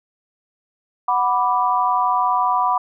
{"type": "chord", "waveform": "sine", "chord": "B minor", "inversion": "second", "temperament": "equal", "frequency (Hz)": [740, 987.8, 1174.7], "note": ["F#5", "B5", "D6"], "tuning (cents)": [0, 0, 0], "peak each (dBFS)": [-21, -18, -21], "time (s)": [1.08, 2.78], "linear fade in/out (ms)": 5, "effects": []}